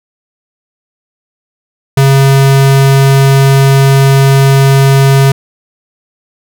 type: tone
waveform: square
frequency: 136.4 Hz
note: C#3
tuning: 28 cents flat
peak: -4 dBFS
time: 1.97-5.32 s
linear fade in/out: 5 ms
effects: none